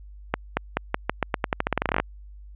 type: accelerating click train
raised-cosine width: 0.5 ms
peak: -6 dBFS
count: 21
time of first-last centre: 0.34-2 s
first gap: 230 ms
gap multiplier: 0.87
effects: added 50 Hz sine -41 dBFS peak until 2.55 s + resampled to 8000 Hz